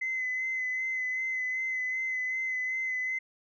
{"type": "tone with vibrato", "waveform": "sine", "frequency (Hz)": 2038, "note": "C7", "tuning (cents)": -46, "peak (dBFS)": -28, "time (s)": [0.01, 3.19], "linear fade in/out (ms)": 10, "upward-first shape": "sine", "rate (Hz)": 2.6, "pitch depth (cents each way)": 23, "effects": ["tanh soft clip ceiling -24 dBFS"]}